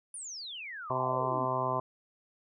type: exponential sweep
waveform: sine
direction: down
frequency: 9880 to 241.9 Hz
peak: -39 dBFS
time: 0.14-1.45 s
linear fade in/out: 2 ms
type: harmonic tone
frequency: 128.8 Hz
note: C3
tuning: 27 cents flat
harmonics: 1 / 2 / 3 / 4 / 5 / 6 / 7 / 8 / 9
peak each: -38 / -43 / -39 / -41 / -35 / -41 / -37 / -32 / -41 dBFS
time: 0.9-1.8 s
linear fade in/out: 2 ms
effects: none